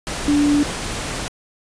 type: tone in noise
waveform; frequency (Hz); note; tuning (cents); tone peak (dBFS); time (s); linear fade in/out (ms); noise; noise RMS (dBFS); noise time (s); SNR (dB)
sine; 290.9; D4; -16; -13; 0.28-0.63; 0; pink; -26; 0.07-1.28; +10
effects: resampled to 22050 Hz